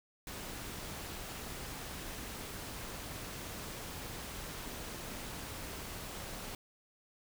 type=noise with amplitude modulation; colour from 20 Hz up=pink; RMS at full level=-42 dBFS; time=0.27-6.55 s; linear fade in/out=2 ms; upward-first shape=sine; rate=228 Hz; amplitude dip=40%; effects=none